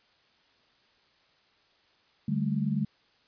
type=chord; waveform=sine; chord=D suspended fourth; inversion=none; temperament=equal with one note detuned; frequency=146.83 / 196 / 216.1 Hz; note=D3 / G3 / A3; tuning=0 / 0 / -31 cents; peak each=-30 dBFS; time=2.28-2.85 s; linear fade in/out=5 ms; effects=white hiss -65 dBFS RMS until 3.27 s + resampled to 11025 Hz